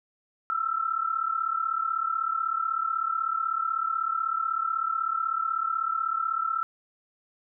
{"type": "tone pair together", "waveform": "sine", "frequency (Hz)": [1311, 1347.1], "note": ["E6", "E6"], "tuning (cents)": [-10, 37], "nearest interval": "unison", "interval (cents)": 47, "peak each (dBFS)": -28, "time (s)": [0.5, 6.63], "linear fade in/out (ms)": 0, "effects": []}